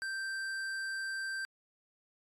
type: tone with hard clipping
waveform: sine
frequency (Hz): 1567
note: G6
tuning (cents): -1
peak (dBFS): -37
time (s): 0.02-1.45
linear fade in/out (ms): 0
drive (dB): 11
effects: AAC 64 kbps